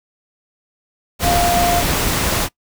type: tone in noise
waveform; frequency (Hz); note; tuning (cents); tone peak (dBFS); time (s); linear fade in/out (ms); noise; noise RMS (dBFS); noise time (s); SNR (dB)
sine; 698.5; F5; 0; -15; 1.22-1.83; 50; pink; -18; 1.19-2.49; 0
effects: noise-tail reverb RT60 0.1 s tail -22 dB re dry